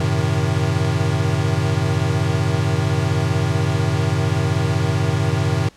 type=chord; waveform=square; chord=F# diminished seventh; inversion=none; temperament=equal with one note detuned; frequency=94.28 / 110 / 130.81 / 155.56 Hz; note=F#2 / A2 / C3 / Eb3; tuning=+33 / 0 / 0 / 0 cents; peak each=-23 dBFS; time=0-5.69 s; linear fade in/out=5 ms; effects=pink hiss -50 dBFS RMS until 5.76 s + low-pass 8000 Hz 12 dB/octave